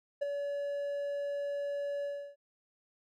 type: tone with ADSR envelope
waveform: triangle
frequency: 570 Hz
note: C#5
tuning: 48 cents sharp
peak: -25 dBFS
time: 0.21-2.36 s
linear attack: 15 ms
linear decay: 12 ms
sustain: -6 dB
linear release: 320 ms
effects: none